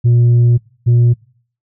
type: tone pair in turn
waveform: sine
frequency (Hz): 119.7 / 119.7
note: A#2 / A#2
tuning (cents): +46 / +46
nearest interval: unison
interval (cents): 0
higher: neither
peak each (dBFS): -4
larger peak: neither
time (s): 0.04-0.58 / 0.86-1.14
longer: first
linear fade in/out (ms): 20
effects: noise-tail reverb RT60 0.5 s tail -24 dB re dry + tanh soft clip ceiling -6 dBFS